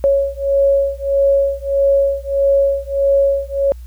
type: beating tone pair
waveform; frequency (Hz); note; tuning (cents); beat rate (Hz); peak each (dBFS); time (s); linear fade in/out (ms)
sine; 553 / 554.6; C#5 / C#5; -4 / +1; 1.6; -15; 0.04-3.72; 0
effects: added 60 Hz sine -30 dBFS peak until 3.86 s + white hiss -54 dBFS RMS until 3.86 s